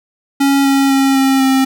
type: tone with pitch steps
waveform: square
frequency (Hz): 277 / 274.1 / 271.3 / 268.5 / 265.7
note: C#4 / C#4 / C#4 / C4 / C4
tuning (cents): -1 / -19 / -37 / +45 / +27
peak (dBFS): -10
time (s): 0.4-1.65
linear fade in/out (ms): 10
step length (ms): 250
effects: none